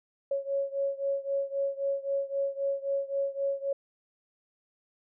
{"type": "beating tone pair", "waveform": "sine", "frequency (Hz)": [552, 555.8], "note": ["C#5", "C#5"], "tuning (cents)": [-7, 4], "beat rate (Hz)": 3.8, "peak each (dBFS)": [-30, -32], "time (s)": [0.31, 3.73], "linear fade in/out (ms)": 5, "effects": []}